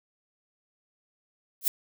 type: noise with exponential growth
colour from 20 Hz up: violet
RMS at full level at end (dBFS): -18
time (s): 1.61-1.68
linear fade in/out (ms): 1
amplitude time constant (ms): 15
effects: none